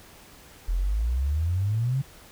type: exponential sweep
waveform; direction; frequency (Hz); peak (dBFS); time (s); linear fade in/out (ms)
sine; up; 41 to 139.7; -22; 0.68-2.02; 10
effects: pink hiss -50 dBFS RMS until 2.31 s